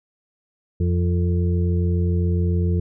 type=harmonic tone with a mistuned harmonic; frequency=87.31 Hz; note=F2; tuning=in tune; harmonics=1 / 2 / 4 / 5; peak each=-18 / -24 / -30 / -32 dBFS; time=0.8-2.8 s; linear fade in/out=5 ms; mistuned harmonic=5; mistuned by=+20 cents; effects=none